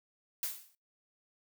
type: noise with exponential decay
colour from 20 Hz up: blue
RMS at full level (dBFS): -32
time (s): 0.43-0.75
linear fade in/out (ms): 1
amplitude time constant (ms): 69
effects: noise-tail reverb RT60 0.2 s tail -22 dB re dry